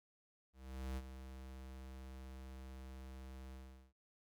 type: tone with ADSR envelope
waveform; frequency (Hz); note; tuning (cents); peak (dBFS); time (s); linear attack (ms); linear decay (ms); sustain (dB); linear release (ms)
square; 65.41; C2; 0; -40; 0.53-3.93; 440; 42; -10; 400
effects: none